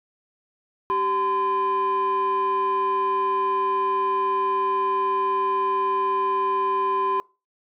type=tone pair together; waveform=sine; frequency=387.5 / 1021.4 Hz; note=G4 / C6; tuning=-20 / -42 cents; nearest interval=octave + perfect fourth; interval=1678 cents; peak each=-24 / -19 dBFS; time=0.9-7.2 s; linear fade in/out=0 ms; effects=noise-tail reverb RT60 0.3 s tail -25 dB re dry + tanh soft clip ceiling -17 dBFS